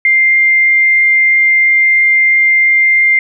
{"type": "tone", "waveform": "sine", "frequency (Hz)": 2101, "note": "C7", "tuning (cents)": 7, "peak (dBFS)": -6, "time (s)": [0.05, 3.19], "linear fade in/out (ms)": 2, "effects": []}